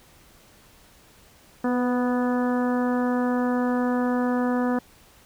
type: harmonic tone with a mistuned harmonic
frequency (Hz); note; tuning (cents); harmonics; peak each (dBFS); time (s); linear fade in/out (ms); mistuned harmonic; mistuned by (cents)
246.9; B3; 0; 1 / 2 / 3 / 4 / 5 / 6 / 7; -22 / -28 / -32 / -34 / -36 / -38 / -39; 1.64-4.79; 5; 2; +16
effects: pink hiss -54 dBFS RMS until 5.25 s